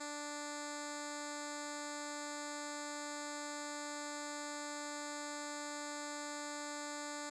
10% pulse tone with low-pass filter, 293.7 Hz, D4, in tune, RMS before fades -44 dBFS, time 0-7.3 s, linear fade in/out 10 ms, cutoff 7400 Hz, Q 3.6, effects none

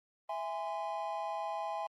triangle chord, E augmented, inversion none, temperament just, 659.3 / 824.1 / 1030.1 Hz, E5 / G#5 / B#5, 0 / -14 / -27 cents, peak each -38 / -36 / -40 dBFS, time 0.29-1.87 s, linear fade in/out 5 ms, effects Opus 32 kbps

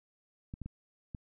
clicks, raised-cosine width 5 ms, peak -28 dBFS, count 4, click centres 0.539 / 0.617 / 0.66 / 1.148 s, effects none

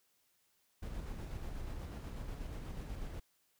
brown noise with tremolo, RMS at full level -42 dBFS, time 0.82-3.2 s, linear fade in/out 10 ms, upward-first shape square, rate 8.2 Hz, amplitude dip 25%, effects white hiss -75 dBFS RMS until 3.59 s

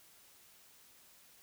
silence, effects white hiss -62 dBFS RMS until 1.42 s

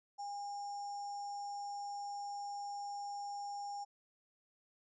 sine tone with sample-and-hold, 812 Hz, G#5, 39 cents flat, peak -40 dBFS, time 0.18-3.85 s, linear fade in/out 20 ms, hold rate 6300 Hz, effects resampled to 16000 Hz

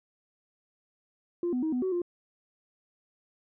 sine tone with pitch steps, 347.7 / 249.9 / 316.1 / 249.7 / 375.2 / 350.5 Hz, F4 / B3 / D#4 / B3 / F#4 / F4, -8 / +21 / +27 / +19 / +24 / +6 cents, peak -25 dBFS, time 1.43-2.018 s, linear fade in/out 2 ms, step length 98 ms, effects tanh soft clip ceiling -23 dBFS

